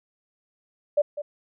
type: tone with echo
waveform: sine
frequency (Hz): 587.3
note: D5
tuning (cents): 0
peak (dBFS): -16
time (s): 0.97-1.02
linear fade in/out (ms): 10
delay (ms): 200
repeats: 1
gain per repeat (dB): -12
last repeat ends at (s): 1.22
effects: none